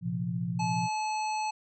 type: chord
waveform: sine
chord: Bb suspended second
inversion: none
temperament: equal with one note detuned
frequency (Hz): 116.54 / 130.81 / 173.21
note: Bb2 / C3 / F3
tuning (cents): 0 / 0 / -14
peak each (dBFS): -35 / -36 / -31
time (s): 0.01-0.89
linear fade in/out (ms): 50
type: harmonic tone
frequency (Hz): 861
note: A5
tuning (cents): -38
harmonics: 1 / 3 / 5 / 7 / 9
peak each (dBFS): -29 / -39 / -43 / -46 / -48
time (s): 0.59-1.51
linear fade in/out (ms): 10
effects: none